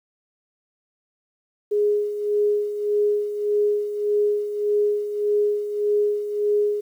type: tone with tremolo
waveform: sine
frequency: 415.3 Hz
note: G#4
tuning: in tune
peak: -16 dBFS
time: 1.71-6.81 s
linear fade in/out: 10 ms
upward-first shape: sine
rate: 1.7 Hz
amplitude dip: 65%
effects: 9-bit